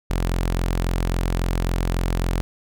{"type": "tone", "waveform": "sawtooth", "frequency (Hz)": 43.65, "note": "F1", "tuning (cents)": 0, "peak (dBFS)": -16, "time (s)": [0.1, 2.41], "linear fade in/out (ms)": 0, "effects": []}